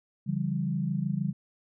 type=tone cluster; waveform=sine; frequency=143.1 / 170.3 / 196.4 Hz; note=D3 / F3 / G3; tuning=-45 / -43 / +4 cents; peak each=-31 dBFS; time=0.26-1.33 s; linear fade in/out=20 ms; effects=none